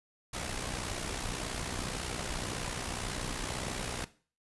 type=noise with amplitude modulation; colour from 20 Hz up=pink; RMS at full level=-34 dBFS; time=0.33-4.05 s; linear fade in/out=10 ms; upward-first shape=sine; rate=61.8 Hz; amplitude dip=60%; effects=noise-tail reverb RT60 0.4 s tail -17 dB re dry + resampled to 24000 Hz